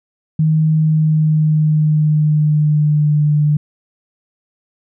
sine tone with pitch glide, 156.8 to 149.2 Hz, D#3 to D3, +14 to +28 cents, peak -10 dBFS, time 0.39-3.57 s, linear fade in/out 5 ms, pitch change -86 cents, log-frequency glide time 0.72-3.22 s, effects none

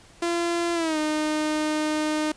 sawtooth tone with pitch glide, 342 to 306.5 Hz, F4 to D#4, -36 to -26 cents, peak -19 dBFS, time 0.22-2.32 s, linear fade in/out 5 ms, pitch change -190 cents, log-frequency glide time 0.74-0.98 s, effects pink hiss -52 dBFS RMS until 2.36 s + resampled to 22050 Hz

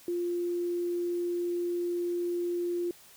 sine tone, 349.2 Hz, F4, in tune, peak -28 dBFS, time 0.08-2.91 s, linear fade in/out 2 ms, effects white hiss -55 dBFS RMS until 3.16 s

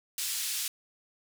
white band-pass noise, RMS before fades -33 dBFS, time 0.18-0.68 s, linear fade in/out 2 ms, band 2700 to 12000 Hz, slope 12 dB/octave, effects none

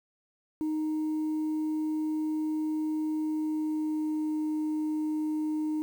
sine tone with pitch glide, 310 to 307.9 Hz, D#4 to D#4, -6 to -18 cents, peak -25 dBFS, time 0.61-5.82 s, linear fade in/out 0 ms, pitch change -12 cents, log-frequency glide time 3.21-4.4 s, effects tanh soft clip ceiling -26 dBFS + 9-bit

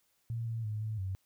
sine tone with pitch steps, 115.6 / 114 / 106.8 / 109.1 / 95 Hz, A#2 / A#2 / G#2 / A2 / F#2, -14 / -38 / +49 / -14 / +46 cents, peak -33 dBFS, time 0.3-1.15 s, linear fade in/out 0 ms, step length 170 ms, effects white hiss -74 dBFS RMS until 1.25 s

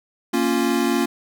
square chord, Bb minor, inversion none, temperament equal, 233.1 / 277.2 / 349.2 Hz, Bb3 / Db4 / F4, 0 / 0 / 0 cents, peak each -23 dBFS, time 0.33-1.06 s, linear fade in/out 10 ms, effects none

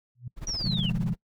sine tone with exponential growth, 122.4 Hz, B2, 15 cents flat, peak -30 dBFS, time 0.15-0.28 s, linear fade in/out 5 ms, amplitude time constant 27 ms
brown noise with tremolo, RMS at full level -33 dBFS, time 0.36-1.16 s, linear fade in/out 50 ms, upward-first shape sine, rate 17 Hz, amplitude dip 90%
sine linear sweep, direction down, 5820 to 2701 Hz, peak -29 dBFS, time 0.47-0.9 s, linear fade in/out 2 ms
sine chord, F half-diminished seventh, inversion second, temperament equal, 123.47 / 155.56 / 174.61 / 207.7 Hz, Cb3 / Eb3 / F3 / Ab3, 0 / 0 / 0 / 0 cents, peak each -31 / -32 / -29 / -33 dBFS, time 0.64-1.14 s, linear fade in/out 5 ms
effects noise-tail reverb RT60 0.1 s tail -22 dB re dry

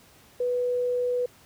sine tone, 492.9 Hz, B4, 3 cents flat, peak -23 dBFS, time 0.4-1.26 s, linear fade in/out 5 ms, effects pink hiss -55 dBFS RMS until 1.45 s + high-pass 60 Hz 12 dB/octave

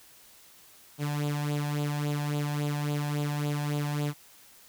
sawtooth tone with flanger, 146.83 Hz, D3, in tune, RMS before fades -30 dBFS, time 0.98-4.14 s, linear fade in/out 50 ms, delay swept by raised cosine 0.26 to 1.22 ms, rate 3.6 Hz, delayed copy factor +0.65, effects white hiss -55 dBFS RMS until 4.68 s

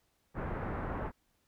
pink low-pass noise, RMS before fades -37 dBFS, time 0.34-1.12 s, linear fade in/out 50 ms, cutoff 1600 Hz, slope 24 dB/octave, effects pink hiss -75 dBFS RMS until 1.47 s

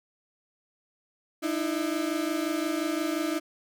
35% pulse tone pair together, 303.6 / 329.3 Hz, D#4 / E4, -42 / -2 cents, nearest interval minor second, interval 140 cents, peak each -28 / -28 dBFS, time 1.42-3.4 s, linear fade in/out 20 ms, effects none

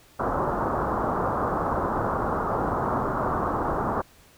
white low-pass noise, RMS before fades -26 dBFS, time 0.19-4.02 s, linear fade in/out 10 ms, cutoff 1300 Hz, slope 48 dB/octave, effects pink hiss -55 dBFS RMS until 4.37 s

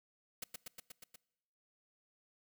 white noise with echo, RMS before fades -42 dBFS, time 0.42-0.44 s, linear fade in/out 5 ms, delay 120 ms, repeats 6, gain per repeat -2 dB, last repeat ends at 1.16 s, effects noise-tail reverb RT60 1.0 s tail -23 dB re dry

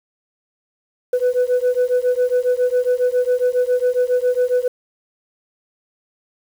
sine beating tone pair, 493.9 / 501.2 Hz, B4 / B4, 0 / +25 cents, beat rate 7.3 Hz, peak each -16 dBFS, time 1.13-4.68 s, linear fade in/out 5 ms, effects tanh soft clip ceiling -11 dBFS + 7-bit

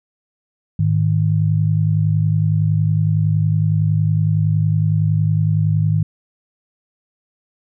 sine tone pair together, 104.73 / 155.56 Hz, G#2 / D#3, +15 / 0 cents, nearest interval perfect fifth, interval 685 cents, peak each -16 dBFS, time 0.79-6.03 s, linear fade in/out 5 ms, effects none

